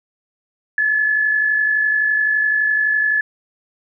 sine tone with amplitude modulation, 1718 Hz, A6, 42 cents flat, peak -12 dBFS, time 0.78-3.21 s, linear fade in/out 2 ms, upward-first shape sine, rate 51.8 Hz, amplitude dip 45%, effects none

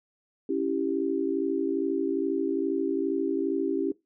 sine chord, C# diminished, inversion none, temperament equal, 277.2 / 329.6 / 392 Hz, C#4 / E4 / G4, 0 / 0 / 0 cents, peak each -29 dBFS, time 0.49-3.92 s, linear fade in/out 5 ms, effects noise-tail reverb RT60 0.2 s tail -20 dB re dry

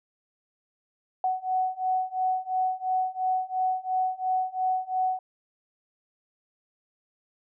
sine beating tone pair, 744 / 746.9 Hz, F#5 / F#5, +9 / +16 cents, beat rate 2.9 Hz, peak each -28 / -27 dBFS, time 1.24-5.19 s, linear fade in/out 2 ms, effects none

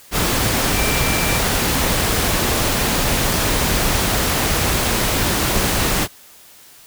sine tone in noise, 2349 Hz, D7, in tune, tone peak -25 dBFS, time 0.73-1.41 s, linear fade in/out 50 ms, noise pink, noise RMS -18 dBFS, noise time 0.11-6.08 s, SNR -10 dB, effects white hiss -45 dBFS RMS until 6.86 s

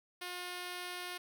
5% pulse tone, 357.8 Hz, F4, 42 cents sharp, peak -29 dBFS, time 0.21-1.18 s, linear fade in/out 10 ms, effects none

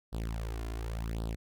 sawtooth tone with flanger, 55.9 Hz, A1, 28 cents sharp, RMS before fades -36 dBFS, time 0.12-1.36 s, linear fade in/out 20 ms, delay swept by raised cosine 0.22 to 2.92 ms, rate 0.9 Hz, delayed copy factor +0.85, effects none

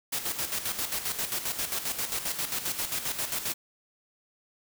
white noise with tremolo, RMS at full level -30 dBFS, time 0.12-3.54 s, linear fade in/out 10 ms, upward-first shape square, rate 7.5 Hz, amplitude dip 60%, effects none

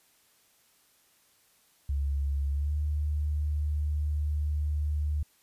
sine tone with pitch glide, 70 to 74.59 Hz, C#2 to D2, +18 to +27 cents, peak -26 dBFS, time 1.89-5.23 s, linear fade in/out 5 ms, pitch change +109 cents, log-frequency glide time 2.51-2.74 s, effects white hiss -65 dBFS RMS until 5.42 s + resampled to 32000 Hz

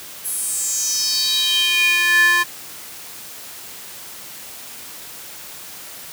square tone with high-pass filter sweep, 349.2 Hz, F4, in tune, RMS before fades -18 dBFS, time 0.24-2.44 s, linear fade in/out 20 ms, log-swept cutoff 11000 to 1400 Hz, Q 5.3, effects white hiss -36 dBFS RMS until 6.12 s + high-pass 80 Hz 12 dB/octave

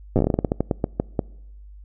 slowing click train, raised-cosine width 2 ms, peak -6 dBFS, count 18, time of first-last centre 0.16-1.192 s, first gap 8 ms, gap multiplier 1.22, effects noise-tail reverb RT60 0.9 s tail -25 dB re dry + added 50 Hz sine -40 dBFS peak until 1.84 s

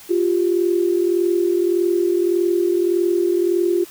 sine tone pair together, 349.2 / 390.9 Hz, F4 / G4, 0 / -5 cents, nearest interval major second, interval 195 cents, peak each -16 / -21 dBFS, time 0.09-3.85 s, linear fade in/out 20 ms, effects white hiss -42 dBFS RMS until 3.9 s

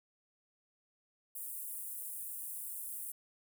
pink high-pass noise, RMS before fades -43 dBFS, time 1.35-3.12 s, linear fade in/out 5 ms, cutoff 8900 Hz, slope 48 dB/octave, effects none

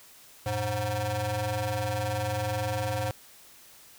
25% pulse ring-modulated tone, 207.7 Hz, G#3, in tune, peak -21 dBFS, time 0.46-3.11 s, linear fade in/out 2 ms, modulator 322 Hz, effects white hiss -53 dBFS RMS until 3.98 s

